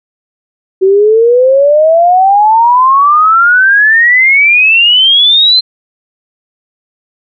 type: exponential sweep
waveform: sine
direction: up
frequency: 374.2 to 4140 Hz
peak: -3 dBFS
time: 0.81-5.61 s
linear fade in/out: 20 ms
effects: none